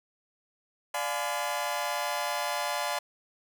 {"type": "chord", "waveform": "sawtooth", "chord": "D diminished seventh", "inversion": "none", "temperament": "just", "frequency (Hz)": [587.3, 704.8, 845.8, 1014.9], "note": ["D5", "F5", "Ab5", "Cb6"], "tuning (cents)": [0, 16, 31, 47], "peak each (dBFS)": -31, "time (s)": [0.94, 2.99], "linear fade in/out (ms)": 5, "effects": []}